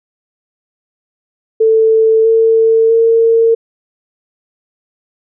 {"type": "tone with pitch steps", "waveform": "sine", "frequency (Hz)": [443.8, 449.7, 455.8], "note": ["A4", "A4", "A#4"], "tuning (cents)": [15, 38, -39], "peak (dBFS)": -6, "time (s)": [1.6, 3.55], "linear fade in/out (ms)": 10, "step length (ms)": 650, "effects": []}